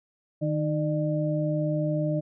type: tone cluster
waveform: sine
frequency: 154.4 / 307.6 / 601 Hz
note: D#3 / D#4 / D5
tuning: -13 / -20 / +40 cents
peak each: -26 / -30 / -29 dBFS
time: 0.41-2.21 s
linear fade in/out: 20 ms
effects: none